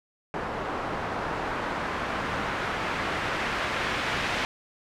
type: noise with low-pass filter sweep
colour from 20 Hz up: white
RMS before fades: -30 dBFS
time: 0.34-4.45 s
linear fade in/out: 0 ms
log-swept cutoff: 1000 to 2300 Hz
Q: 1
effects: none